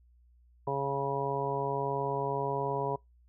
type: harmonic tone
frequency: 138.59 Hz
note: C#3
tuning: in tune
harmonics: 1 / 2 / 3 / 4 / 5 / 6 / 7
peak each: -37 / -44 / -34 / -38 / -38 / -42 / -34 dBFS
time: 0.67-2.96 s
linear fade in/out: 5 ms
effects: noise-tail reverb RT60 0.2 s tail -26 dB re dry + added 60 Hz sine -59 dBFS peak until 3.28 s